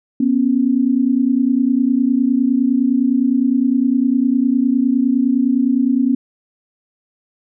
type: tone pair together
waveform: sine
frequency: 243.6 / 273.4 Hz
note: B3 / C#4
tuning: -24 / -24 cents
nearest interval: major second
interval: 200 cents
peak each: -15 dBFS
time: 0.2-6.15 s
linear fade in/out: 5 ms
effects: none